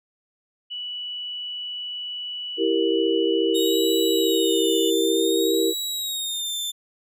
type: tone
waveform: sine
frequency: 2953 Hz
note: F#7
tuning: 4 cents flat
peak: -29 dBFS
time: 0.7-4.91 s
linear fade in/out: 20 ms
type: chord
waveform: sine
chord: E diminished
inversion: none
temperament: equal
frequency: 329.6 / 392 / 466.2 Hz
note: E4 / G4 / Bb4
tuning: 0 / 0 / 0 cents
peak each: -23 dBFS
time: 2.57-5.74 s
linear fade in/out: 50 ms
type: tone with vibrato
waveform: sawtooth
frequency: 3715 Hz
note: A#7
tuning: 7 cents flat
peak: -23 dBFS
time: 3.54-6.72 s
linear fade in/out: 20 ms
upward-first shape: sine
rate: 0.56 Hz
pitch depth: 78 cents each way
effects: none